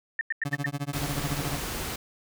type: tone bursts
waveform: sine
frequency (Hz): 1807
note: A6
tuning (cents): +46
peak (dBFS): -24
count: 5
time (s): 0.19-0.663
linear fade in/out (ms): 2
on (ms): 21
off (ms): 92
type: tone with tremolo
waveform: 30% pulse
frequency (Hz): 142.6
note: C#3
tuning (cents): +49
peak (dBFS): -24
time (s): 0.45-1.57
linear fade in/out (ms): 5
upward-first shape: sine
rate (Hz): 14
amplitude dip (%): 100
type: noise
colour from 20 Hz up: pink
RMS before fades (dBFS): -33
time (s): 0.93-1.96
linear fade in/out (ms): 5
effects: none